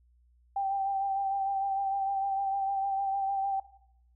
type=tone with vibrato; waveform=sine; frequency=784 Hz; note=G5; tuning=in tune; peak=-27 dBFS; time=0.56-3.6 s; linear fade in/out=5 ms; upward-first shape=sine; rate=6.6 Hz; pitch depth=25 cents each way; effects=noise-tail reverb RT60 0.7 s tail -17 dB re dry + added 60 Hz sine -61 dBFS peak until 4.15 s